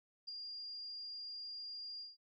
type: tone with ADSR envelope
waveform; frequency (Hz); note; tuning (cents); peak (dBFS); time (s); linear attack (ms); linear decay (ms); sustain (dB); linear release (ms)
sine; 4809; D8; +40; -40; 0.27-2.17; 18; 6; -4; 170
effects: none